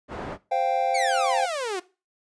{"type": "low-pass noise", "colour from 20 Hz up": "white", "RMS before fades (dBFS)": -34, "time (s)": [0.08, 0.38], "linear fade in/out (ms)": 50, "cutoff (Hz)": 830, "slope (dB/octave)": 12}
{"type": "chord", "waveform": "triangle", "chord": "C suspended fourth", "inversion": "none", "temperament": "equal", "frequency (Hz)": [523.3, 698.5, 784], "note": ["C5", "F5", "G5"], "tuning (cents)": [0, 0, 0], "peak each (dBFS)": [-26, -24, -22], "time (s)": [0.51, 1.46], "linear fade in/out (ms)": 10}
{"type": "exponential sweep", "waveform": "sawtooth", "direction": "down", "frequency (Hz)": [2322, 347.5], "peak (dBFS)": -23, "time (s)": [0.94, 1.8], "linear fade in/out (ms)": 10}
{"effects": ["noise-tail reverb RT60 0.3 s tail -19 dB re dry", "resampled to 22050 Hz"]}